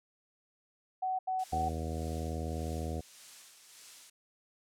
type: tone bursts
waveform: sine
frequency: 750 Hz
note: F#5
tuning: 23 cents sharp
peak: -30 dBFS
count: 3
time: 1.02-1.692 s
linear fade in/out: 10 ms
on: 170 ms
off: 81 ms
type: noise with tremolo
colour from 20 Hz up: blue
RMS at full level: -46 dBFS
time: 1.39-4.1 s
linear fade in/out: 5 ms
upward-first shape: sine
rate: 1.7 Hz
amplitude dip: 45%
type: harmonic tone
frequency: 80.1 Hz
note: E2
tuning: 49 cents flat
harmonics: 1 / 2 / 3 / 4 / 5 / 6 / 7 / 8 / 9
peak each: -36 / -42 / -43 / -45 / -47 / -45 / -47 / -51 / -46 dBFS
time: 1.52-3.01 s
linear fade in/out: 10 ms
effects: low-pass 8000 Hz 12 dB/octave

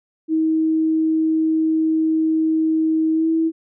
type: tone with pitch glide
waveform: sine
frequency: 318.1 to 324.2 Hz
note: D#4 to E4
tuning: +38 to -29 cents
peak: -15 dBFS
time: 0.28-3.52 s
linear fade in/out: 50 ms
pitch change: +33 cents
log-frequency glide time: 3.13-3.28 s
effects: none

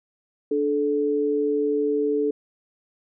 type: tone pair together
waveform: sine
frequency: 293.7 / 433.8 Hz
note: D4 / A4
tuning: 0 / -25 cents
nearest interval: perfect fifth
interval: 675 cents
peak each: -25 / -21 dBFS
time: 0.51-2.31 s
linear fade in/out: 5 ms
effects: none

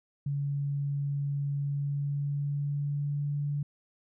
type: tone with pitch glide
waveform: sine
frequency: 141.8 to 144.61 Hz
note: C#3 to D3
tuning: +40 to -26 cents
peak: -28 dBFS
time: 0.26-3.63 s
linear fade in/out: 5 ms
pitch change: +34 cents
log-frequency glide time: 1.59-3.33 s
effects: none

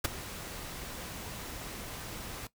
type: noise with ADSR envelope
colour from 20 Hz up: pink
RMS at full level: -25 dBFS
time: 0.04-2.47 s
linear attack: 10 ms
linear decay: 14 ms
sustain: -17 dB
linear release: 3 ms
effects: noise-tail reverb RT60 0.1 s tail -17 dB re dry

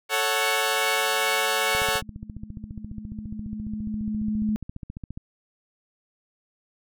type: chord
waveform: 10% pulse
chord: F# minor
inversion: first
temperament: equal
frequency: 440 / 554.4 / 740 Hz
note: A4 / C#5 / F#5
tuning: 0 / 0 / 0 cents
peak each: -18 dBFS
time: 0.09-2.02 s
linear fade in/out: 50 ms
type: tone with exponential growth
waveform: sine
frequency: 213.6 Hz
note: G#3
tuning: 49 cents sharp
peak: -21 dBFS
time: 0.65-4.56 s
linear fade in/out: 0 ms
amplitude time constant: 850 ms
type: click train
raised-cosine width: 5 ms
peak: -23 dBFS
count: 51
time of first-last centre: 1.75-5.175 s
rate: 14.6 Hz
effects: none

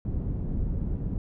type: low-pass noise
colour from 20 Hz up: pink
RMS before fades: -29 dBFS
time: 0.05-1.18 s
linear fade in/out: 2 ms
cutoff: 200 Hz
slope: 12 dB/octave
effects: none

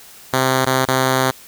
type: tone with dropouts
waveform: 5% pulse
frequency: 130.81 Hz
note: C3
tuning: in tune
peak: -3 dBFS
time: 0.33-1.31 s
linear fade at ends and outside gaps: 5 ms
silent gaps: 0.652-0.665 / 0.852-0.881 s
effects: white hiss -42 dBFS RMS until 1.47 s

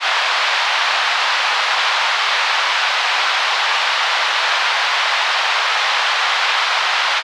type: band-pass noise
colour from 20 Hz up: pink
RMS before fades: -17 dBFS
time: 0-7.23 s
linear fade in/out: 50 ms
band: 820 to 4300 Hz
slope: 24 dB/octave
effects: none

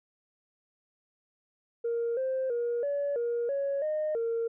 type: tone with pitch steps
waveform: sine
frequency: 467.2 / 524 / 475.2 / 570 / 473 / 557 / 614 / 460.4 Hz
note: A#4 / C5 / A#4 / C#5 / A#4 / C#5 / D#5 / A#4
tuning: +4 / +2 / +33 / +48 / +25 / +8 / -23 / -22 cents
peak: -26 dBFS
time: 1.84-4.48 s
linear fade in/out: 10 ms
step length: 330 ms
effects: tanh soft clip ceiling -24 dBFS

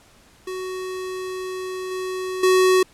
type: tone with level steps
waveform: square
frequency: 372 Hz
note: F#4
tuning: 9 cents sharp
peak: -28 / -26 / -14 dBFS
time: 0.47-2.83 s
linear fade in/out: 5 ms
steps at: 1.91 / 2.43 s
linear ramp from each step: 5 ms
effects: pink hiss -53 dBFS RMS until 2.93 s + low-pass 11000 Hz 12 dB/octave

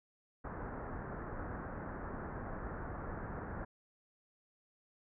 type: low-pass noise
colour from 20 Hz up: pink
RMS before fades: -43 dBFS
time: 0.44-3.65 s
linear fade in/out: 10 ms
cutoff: 1700 Hz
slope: 48 dB/octave
effects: none

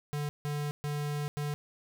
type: tone bursts at uneven times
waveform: square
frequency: 146.83 Hz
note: D3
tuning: in tune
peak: -32 dBFS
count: 4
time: 0.13-0.29 / 0.45-0.71 / 0.84-1.28 / 1.37-1.54 s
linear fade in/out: 0 ms
effects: none

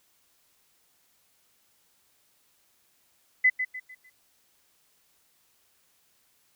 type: tone with echo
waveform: sine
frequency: 2013 Hz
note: B6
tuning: 33 cents sharp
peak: -16 dBFS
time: 3.44-3.5 s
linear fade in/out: 10 ms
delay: 150 ms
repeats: 4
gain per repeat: -9 dB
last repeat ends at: 4.1 s
effects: white hiss -67 dBFS RMS until 6.55 s

